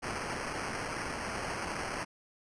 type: noise with sample-and-hold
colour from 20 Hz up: white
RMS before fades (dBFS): -37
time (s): 0.02-2.05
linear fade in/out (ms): 20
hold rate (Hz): 3675
effects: resampled to 22050 Hz